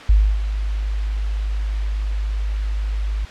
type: tone with ADSR envelope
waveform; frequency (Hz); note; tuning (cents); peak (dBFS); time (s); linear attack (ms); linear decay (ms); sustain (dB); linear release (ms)
sine; 51.7; G#1; -7; -8; 0.09-3.25; 6; 290; -11; 4
effects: white hiss -36 dBFS RMS until 3.3 s + low-pass 3000 Hz 12 dB/octave